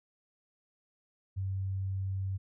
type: tone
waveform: sine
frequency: 96 Hz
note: G2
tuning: 36 cents flat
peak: -31 dBFS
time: 1.36-2.38 s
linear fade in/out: 20 ms
effects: none